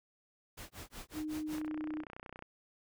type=noise with tremolo; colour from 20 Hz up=pink; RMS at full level=-46 dBFS; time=0.57-1.67 s; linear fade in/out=10 ms; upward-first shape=sine; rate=5.4 Hz; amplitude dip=100%
type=tone; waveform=sine; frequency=307.7 Hz; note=D#4; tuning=19 cents flat; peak=-36 dBFS; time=1.13-2.05 s; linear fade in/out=50 ms
type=click train; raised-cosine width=0.5 ms; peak=-31 dBFS; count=28; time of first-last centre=1.55-2.424 s; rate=30.9 Hz
effects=none